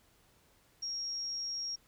sine tone, 5588 Hz, F8, in tune, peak -35 dBFS, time 0.82-1.76 s, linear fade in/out 10 ms, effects pink hiss -67 dBFS RMS until 1.87 s

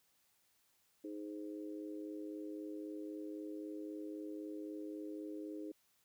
harmonic tone, 103.83 Hz, G#2, in tune, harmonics 3 / 4 / 5, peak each -44 / -49 / -53 dBFS, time 1.04-5.72 s, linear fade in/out 5 ms, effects white hiss -75 dBFS RMS until 6.04 s

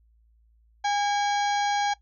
harmonic tone with a mistuned harmonic, 816 Hz, G#5, 31 cents flat, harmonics 1 / 2 / 3 / 4 / 5 / 6 / 7 / 8, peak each -23 / -32 / -37 / -37 / -39 / -43 / -43 / -42 dBFS, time 0.84-1.94 s, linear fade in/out 10 ms, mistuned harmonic 3, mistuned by -120 cents, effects noise-tail reverb RT60 0.1 s tail -18 dB re dry + added 56 Hz sine -58 dBFS peak until 2.01 s

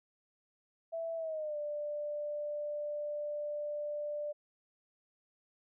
sine tone with pitch glide, 660 to 591.4 Hz, E5 to D5, +2 to +12 cents, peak -35 dBFS, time 0.92-4.33 s, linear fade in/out 20 ms, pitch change -190 cents, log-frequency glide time 1.16-1.57 s, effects none

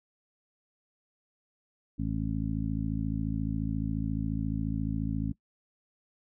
harmonic tone, 54.3 Hz, A1, 22 cents flat, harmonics 1 / 2 / 3 / 4 / 5, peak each -35 / -35 / -35 / -35 / -35 dBFS, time 1.98-5.33 s, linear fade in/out 20 ms, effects noise-tail reverb RT60 0.1 s tail -21 dB re dry

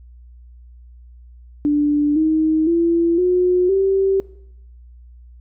sine tone with pitch steps, 293.7 / 314.8 / 337.4 / 361.6 / 387.5 Hz, D4 / D#4 / E4 / F#4 / G4, 0 / +20 / +40 / -40 / -20 cents, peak -13 dBFS, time 1.65-4.2 s, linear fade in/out 0 ms, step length 510 ms, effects noise-tail reverb RT60 0.8 s tail -21 dB re dry + added 60 Hz sine -40 dBFS peak until 5.4 s

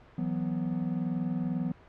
triangle chord, E suspended second, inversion none, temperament equal, 164.81 / 185 / 246.9 Hz, E3 / F#3 / B3, 0 / 0 / 0 cents, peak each -31 dBFS, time 0.18-1.72 s, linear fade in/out 5 ms, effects pink hiss -55 dBFS RMS until 1.88 s + low-pass 2000 Hz 12 dB/octave

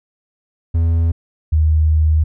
triangle / sine tone pair in turn, 83 / 77.96 Hz, E2 / D#2, +12 / +4 cents, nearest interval minor second, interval 108 cents, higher first, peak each -10 dBFS, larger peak neither, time 0.74-1.12 / 1.52-2.24 s, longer second, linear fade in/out 10 ms, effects none

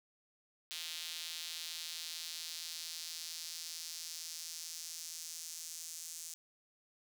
square tone with high-pass filter sweep, 82.2 Hz, E2, 4 cents flat, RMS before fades -45 dBFS, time 0.71-6.34 s, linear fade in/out 0 ms, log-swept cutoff 3500 to 6700 Hz, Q 1.9, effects none

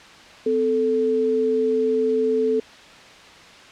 sine tone pair together, 255.3 / 440 Hz, C4 / A4, -42 / 0 cents, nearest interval major sixth, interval 942 cents, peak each -25 / -18 dBFS, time 0.46-2.6 s, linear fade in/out 5 ms, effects white hiss -44 dBFS RMS until 3.71 s + low-pass 4000 Hz 12 dB/octave

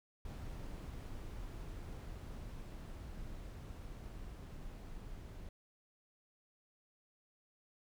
brown noise with level ramp, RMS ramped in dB -45 to -49 dBFS, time 0.25-5.49 s, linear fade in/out 2 ms, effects none

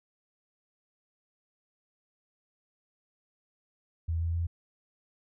sine tone with pitch steps, 82.41 / 83.56 / 84.73 Hz, E2 / E2 / E2, 0 / +24 / +48 cents, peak -27 dBFS, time 4.08-4.47 s, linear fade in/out 10 ms, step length 130 ms, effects none

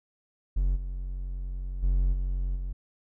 triangle tone with level steps, 45.45 Hz, F#1, 30 cents flat, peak -20 / -29 / -19 / -24 / -28 dBFS, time 0.56-2.73 s, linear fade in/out 10 ms, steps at 0.75 / 1.82 / 2.12 / 2.55 s, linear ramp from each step 20 ms, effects none

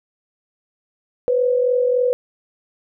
sine tone pair together, 494.5 / 538 Hz, B4 / C5, +2 / +48 cents, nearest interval minor second, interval 146 cents, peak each -15 / -23 dBFS, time 1.28-2.13 s, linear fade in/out 0 ms, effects none

